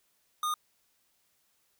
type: tone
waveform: square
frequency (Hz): 1226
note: D#6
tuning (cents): -26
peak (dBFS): -29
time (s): 0.43-0.54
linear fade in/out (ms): 2
effects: white hiss -72 dBFS RMS until 1.79 s